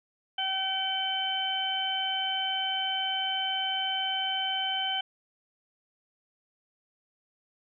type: harmonic tone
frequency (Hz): 766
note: G5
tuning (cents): -40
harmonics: 1 / 2 / 3 / 4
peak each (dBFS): -33 / -37 / -40 / -29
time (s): 0.38-5.01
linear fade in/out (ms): 5
effects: none